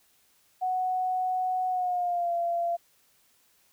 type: tone with pitch glide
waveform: sine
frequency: 740 to 686.5 Hz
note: F#5 to F5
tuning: 0 to -30 cents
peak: -25 dBFS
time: 0.61-2.77 s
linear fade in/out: 20 ms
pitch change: -130 cents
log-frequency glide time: 1.69-2.33 s
effects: white hiss -65 dBFS RMS until 3.72 s